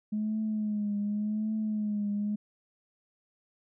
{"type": "tone with vibrato", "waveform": "sine", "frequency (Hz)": 211.1, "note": "G#3", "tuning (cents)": 29, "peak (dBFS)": -27, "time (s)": [0.12, 2.36], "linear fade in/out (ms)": 10, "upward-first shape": "triangle", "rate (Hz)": 0.88, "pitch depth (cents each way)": 60, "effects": ["tanh soft clip ceiling -23 dBFS"]}